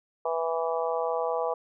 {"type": "harmonic tone", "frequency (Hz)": 164.6, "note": "E3", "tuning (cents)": -2, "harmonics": [3, 4, 5, 6, 7], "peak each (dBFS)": [-29, -31, -33, -35, -36], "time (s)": [0.25, 1.54], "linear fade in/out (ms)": 5, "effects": []}